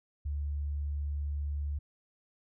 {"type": "tone", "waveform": "sine", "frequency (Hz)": 72.5, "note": "D2", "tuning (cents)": -22, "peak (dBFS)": -31, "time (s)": [0.25, 1.79], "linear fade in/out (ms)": 10, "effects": []}